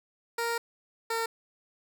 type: tone pair in turn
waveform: 15% pulse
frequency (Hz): 466.2 / 455.6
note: A#4 / A#4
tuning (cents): 0 / -40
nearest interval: unison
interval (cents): 40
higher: first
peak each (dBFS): -22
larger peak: neither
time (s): 0.38-0.58 / 1.1-1.26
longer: first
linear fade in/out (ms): 5
effects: none